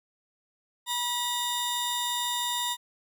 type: tone pair together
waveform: sawtooth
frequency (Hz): 969 / 3663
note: B5 / A#7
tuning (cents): -33 / -31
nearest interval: octave + major seventh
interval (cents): 2302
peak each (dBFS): -27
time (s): 0.86-2.77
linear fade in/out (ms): 50
effects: none